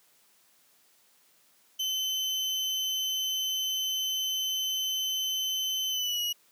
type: tone with pitch glide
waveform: 35% pulse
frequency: 3057 to 2905 Hz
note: G7 to F#7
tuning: -44 to -32 cents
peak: -26 dBFS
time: 1.79-6.33 s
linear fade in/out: 10 ms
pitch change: -88 cents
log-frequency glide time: 5.9-6.21 s
effects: white hiss -64 dBFS RMS until 6.51 s + high-pass 150 Hz 12 dB/octave